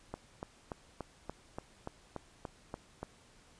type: click train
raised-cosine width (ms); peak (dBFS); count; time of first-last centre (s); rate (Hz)
1; -25; 11; 0.14-3.03; 3.46
effects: pink hiss -62 dBFS RMS until 3.59 s + resampled to 22050 Hz